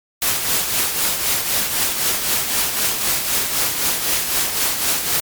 white noise with tremolo, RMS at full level -17 dBFS, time 0.22-5.2 s, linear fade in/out 0 ms, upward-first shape triangle, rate 3.9 Hz, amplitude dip 55%, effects MP3 96 kbps

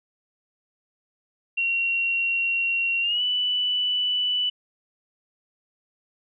sine tone with pitch glide, 2744 to 2975 Hz, F7 to F#7, -31 to +9 cents, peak -21 dBFS, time 1.57-4.5 s, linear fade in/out 10 ms, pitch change +140 cents, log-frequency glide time 3.01-3.22 s, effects none

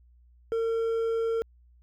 triangle tone with hard clipping, 455.1 Hz, A#4, 42 cents flat, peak -26 dBFS, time 0.52-1.42 s, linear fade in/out 0 ms, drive 7 dB, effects added 60 Hz sine -55 dBFS peak until 1.82 s

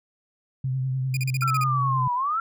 sine tone with vibrato, 130.81 Hz, C3, in tune, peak -23 dBFS, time 0.64-2.08 s, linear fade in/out 5 ms, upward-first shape triangle, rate 10 Hz, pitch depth 42 cents each way
sawtooth tone bursts, 2433 Hz, D#7, 39 cents flat, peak -25 dBFS, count 8, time 1.14-1.638 s, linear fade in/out 2 ms, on 29 ms, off 38 ms
sine exponential two-way sweep, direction down then up, 1373 to 963 to 1373 Hz, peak -22 dBFS, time 1.42-2.4 s, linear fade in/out 2 ms, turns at 2.14 s
effects none

